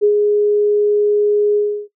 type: tone with ADSR envelope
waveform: sine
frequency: 415.3 Hz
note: G#4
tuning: in tune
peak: -8 dBFS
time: 0.01-1.88 s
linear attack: 29 ms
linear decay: 87 ms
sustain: -3 dB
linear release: 320 ms
effects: noise-tail reverb RT60 0.1 s tail -17 dB re dry